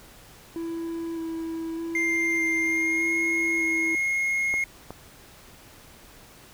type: tone with vibrato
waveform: triangle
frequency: 329.6 Hz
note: E4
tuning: in tune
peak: -27 dBFS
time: 0.56-3.95 s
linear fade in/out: 0 ms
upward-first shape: square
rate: 0.82 Hz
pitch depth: 13 cents each way
type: tone with pitch glide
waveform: triangle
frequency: 2103 to 2153 Hz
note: C7 to C7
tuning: +8 to +49 cents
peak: -21 dBFS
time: 1.95-4.64 s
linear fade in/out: 2 ms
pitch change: +41 cents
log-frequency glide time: 2.58-3.14 s
type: clicks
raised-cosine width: 1 ms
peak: -22 dBFS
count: 2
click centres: 4.54 / 4.906 s
effects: pink hiss -50 dBFS RMS until 6.53 s